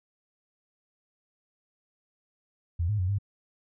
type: tone with pitch steps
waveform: sine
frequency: 84.9 / 105.5 / 91.2 / 100.6 Hz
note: F2 / G#2 / F#2 / G2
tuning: -48 / +28 / -24 / +45 cents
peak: -24 dBFS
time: 2.79-3.186 s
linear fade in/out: 10 ms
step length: 99 ms
effects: none